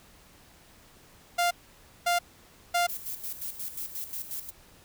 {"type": "tone bursts", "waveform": "sawtooth", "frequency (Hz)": 698.5, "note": "F5", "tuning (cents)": 0, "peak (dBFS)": -19, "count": 3, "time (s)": [1.38, 2.87], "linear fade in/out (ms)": 10, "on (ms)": 130, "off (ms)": 550}
{"type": "noise with tremolo", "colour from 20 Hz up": "violet", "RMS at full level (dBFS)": -35, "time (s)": [2.88, 4.51], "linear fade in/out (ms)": 20, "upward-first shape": "square", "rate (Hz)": 5.6, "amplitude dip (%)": 65}
{"effects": ["pink hiss -56 dBFS RMS until 4.84 s"]}